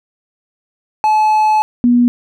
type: tone pair in turn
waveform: triangle / sine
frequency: 860 / 242.4 Hz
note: A5 / B3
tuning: -40 / -32 cents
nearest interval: octave + minor seventh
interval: 2192 cents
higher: first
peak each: -7 dBFS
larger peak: neither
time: 1.04-1.62 / 1.84-2.08 s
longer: first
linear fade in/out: 0 ms
effects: none